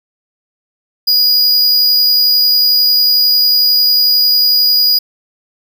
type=tone with amplitude modulation; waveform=square; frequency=4900 Hz; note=D#8; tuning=27 cents flat; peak=-7 dBFS; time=1.07-4.99 s; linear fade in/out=10 ms; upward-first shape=sine; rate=71.1 Hz; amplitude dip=25%; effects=none